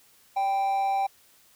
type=tone with amplitude modulation; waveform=triangle; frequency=784 Hz; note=G5; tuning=in tune; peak=-19 dBFS; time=0.36-1.07 s; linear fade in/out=10 ms; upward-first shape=sine; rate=210 Hz; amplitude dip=40%; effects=white hiss -59 dBFS RMS until 1.55 s